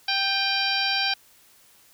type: harmonic tone with a mistuned harmonic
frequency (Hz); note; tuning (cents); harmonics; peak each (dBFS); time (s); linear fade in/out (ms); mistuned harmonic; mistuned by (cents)
784; G5; 0; 1 / 2 / 3 / 4 / 5 / 6 / 7; -30 / -29 / -29 / -29 / -30 / -28 / -33; 0.08-1.14; 5; 3; +44
effects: white hiss -56 dBFS RMS until 1.93 s